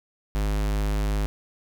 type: tone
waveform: square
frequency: 51.4 Hz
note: G#1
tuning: 17 cents flat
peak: -23 dBFS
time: 0.35-1.26 s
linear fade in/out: 0 ms
effects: none